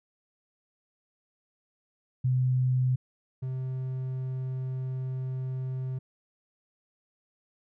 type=tone pair in turn; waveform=sine / triangle; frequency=127.8 / 129.88 Hz; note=C3 / C3; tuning=-40 / -12 cents; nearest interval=unison; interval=28 cents; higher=second; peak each=-22 / -28 dBFS; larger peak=first; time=2.24-2.96 / 3.42-5.99 s; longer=second; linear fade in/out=10 ms; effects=none